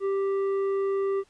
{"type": "tone with tanh clipping", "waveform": "sine", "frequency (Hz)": 392, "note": "G4", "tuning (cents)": 0, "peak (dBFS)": -25, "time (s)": [0, 1.24], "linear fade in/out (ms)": 50, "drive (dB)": 8, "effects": ["pink hiss -63 dBFS RMS until 1.29 s", "resampled to 22050 Hz"]}